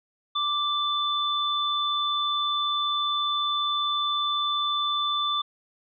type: tone pair together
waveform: sine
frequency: 1174.7 / 3520 Hz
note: D6 / A7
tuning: 0 / 0 cents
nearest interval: octave + perfect fifth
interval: 1900 cents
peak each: -26 dBFS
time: 0.35-5.42 s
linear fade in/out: 10 ms
effects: none